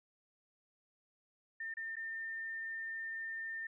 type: tone with dropouts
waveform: sine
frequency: 1806 Hz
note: A6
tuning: 45 cents sharp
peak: -39 dBFS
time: 1.6-3.67 s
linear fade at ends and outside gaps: 5 ms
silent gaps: 1.74-1.769 / 1.957-1.966 s
effects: none